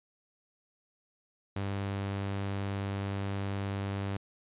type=tone; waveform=sawtooth; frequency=98.9 Hz; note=G2; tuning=16 cents sharp; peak=-28 dBFS; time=1.56-4.17 s; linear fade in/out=5 ms; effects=resampled to 8000 Hz